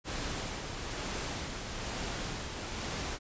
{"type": "noise with tremolo", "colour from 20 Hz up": "pink", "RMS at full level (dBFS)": -36, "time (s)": [0.04, 3.19], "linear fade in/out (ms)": 50, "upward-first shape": "sine", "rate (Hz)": 1.1, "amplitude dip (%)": 35, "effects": ["resampled to 16000 Hz"]}